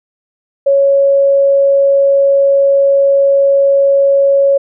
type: tone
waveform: sine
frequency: 554.4 Hz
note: C#5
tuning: in tune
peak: -6 dBFS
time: 0.66-4.58 s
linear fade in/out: 10 ms
effects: none